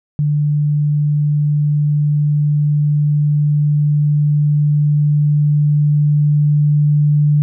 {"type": "tone with level ramp", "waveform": "sine", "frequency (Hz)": 147.9, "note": "D3", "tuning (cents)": 13, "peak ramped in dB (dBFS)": [-12, -9], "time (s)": [0.19, 7.42], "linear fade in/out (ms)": 0, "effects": []}